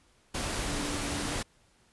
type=tone in noise; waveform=sine; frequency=289.5 Hz; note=D4; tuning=25 cents flat; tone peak=-38 dBFS; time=0.66-1.35 s; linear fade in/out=10 ms; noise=pink; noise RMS=-33 dBFS; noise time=0.34-1.43 s; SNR=-8 dB; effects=pink hiss -65 dBFS RMS until 1.92 s + resampled to 24000 Hz